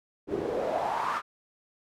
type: noise with band-pass filter sweep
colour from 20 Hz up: pink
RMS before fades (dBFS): -30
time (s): 0.27-1.22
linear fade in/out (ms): 50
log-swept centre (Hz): 330 to 1300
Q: 4.6
effects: none